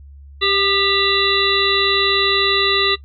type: harmonic tone with a mistuned harmonic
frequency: 393.7 Hz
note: G4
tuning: 8 cents sharp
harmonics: 1 / 3 / 5 / 7 / 9 / 10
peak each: -21 / -22 / -22 / -22 / -22 / -18 dBFS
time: 0.41-2.96 s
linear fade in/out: 20 ms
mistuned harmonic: 3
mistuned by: +35 cents
effects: noise-tail reverb RT60 0.1 s tail -19 dB re dry + added 70 Hz sine -37 dBFS peak until 3.04 s